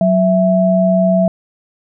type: tone pair together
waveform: sine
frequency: 185.21 / 660 Hz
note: F#3 / E5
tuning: +2 / +2 cents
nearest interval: octave + minor seventh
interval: 2200 cents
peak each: -12 dBFS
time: 0.01-1.28 s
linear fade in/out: 2 ms
effects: none